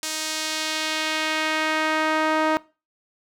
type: tone with band-pass filter sweep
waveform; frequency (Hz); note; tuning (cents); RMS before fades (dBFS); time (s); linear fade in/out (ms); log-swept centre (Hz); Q
sawtooth; 312.9; D#4; +10; -24; 0.03-2.57; 0; 6800 to 1000; 0.93
effects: noise-tail reverb RT60 0.3 s tail -21 dB re dry